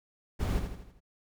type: noise with echo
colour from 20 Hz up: brown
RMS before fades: -29 dBFS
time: 0.39-0.6 s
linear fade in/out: 20 ms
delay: 81 ms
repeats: 5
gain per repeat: -6 dB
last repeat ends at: 1.005 s
effects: none